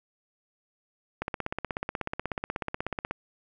click train, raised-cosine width 0.5 ms, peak -15 dBFS, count 32, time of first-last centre 1.22-3.11 s, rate 16.4 Hz, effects none

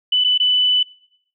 sine tone with dropouts, 2991 Hz, F#7, 18 cents sharp, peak -13 dBFS, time 0.12-0.83 s, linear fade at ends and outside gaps 5 ms, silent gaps 0.24-0.245 / 0.378-0.399 s, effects noise-tail reverb RT60 0.8 s tail -24 dB re dry

